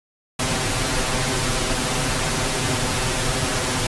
pink noise with comb filter, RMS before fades -22 dBFS, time 0.39-3.87 s, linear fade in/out 5 ms, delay 7.8 ms, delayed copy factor +0.9, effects resampled to 24000 Hz

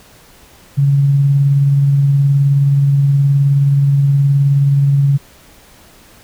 sine tone with tremolo, 140 Hz, C#3, 18 cents sharp, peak -7 dBFS, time 0.77-5.18 s, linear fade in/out 20 ms, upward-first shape sine, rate 19 Hz, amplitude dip 25%, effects pink hiss -44 dBFS RMS until 6.23 s

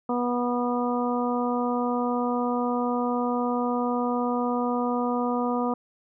harmonic tone, 243.9 Hz, B3, 21 cents flat, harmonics 1 / 2 / 3 / 4 / 5, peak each -26 / -29 / -31 / -32 / -33 dBFS, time 0.09-5.74 s, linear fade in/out 5 ms, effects none

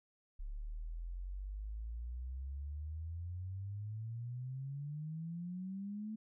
sine exponential sweep, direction up, 34.65 to 220 Hz, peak -40 dBFS, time 0.39-6.16 s, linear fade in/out 10 ms, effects none

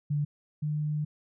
sine tone pair in turn, 146.7 / 150.65 Hz, D3 / D3, -2 / +44 cents, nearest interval unison, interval 46 cents, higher second, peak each -25 / -27 dBFS, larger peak first, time 0.1-0.25 / 0.62-1.05 s, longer second, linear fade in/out 10 ms, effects none

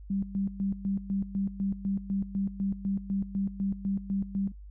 sine tone with tremolo, 196 Hz, G3, in tune, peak -26 dBFS, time 0.1-4.52 s, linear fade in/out 5 ms, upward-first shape square, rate 4 Hz, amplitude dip 80%, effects noise-tail reverb RT60 0.1 s tail -20 dB re dry + added 50 Hz sine -43 dBFS peak until 4.7 s

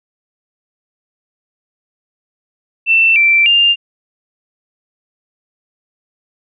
sine tone with pitch steps, 2676 / 2343 / 2801 Hz, E7 / D7 / F7, +25 / -5 / +4 cents, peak -7 dBFS, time 2.86-3.76 s, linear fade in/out 50 ms, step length 300 ms, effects none

